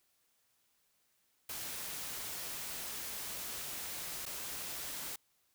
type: noise with dropouts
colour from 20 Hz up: white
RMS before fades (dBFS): -42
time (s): 1.49-5.16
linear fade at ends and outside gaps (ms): 5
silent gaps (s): 4.255-4.262
effects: white hiss -75 dBFS RMS until 5.54 s